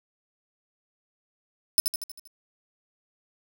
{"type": "tone with echo", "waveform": "10% pulse", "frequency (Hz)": 5274, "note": "E8", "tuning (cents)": 0, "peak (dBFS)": -11, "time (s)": [1.78, 1.8], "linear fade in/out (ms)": 0, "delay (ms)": 79, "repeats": 6, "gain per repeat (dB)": -5, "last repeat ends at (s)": 2.274, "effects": []}